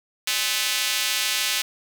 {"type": "tone with high-pass filter", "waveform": "square", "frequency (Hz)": 116.54, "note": "A#2", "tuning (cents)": 0, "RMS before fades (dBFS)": -24, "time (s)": [0.27, 1.62], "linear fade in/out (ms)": 5, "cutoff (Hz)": 2900, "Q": 1.1, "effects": []}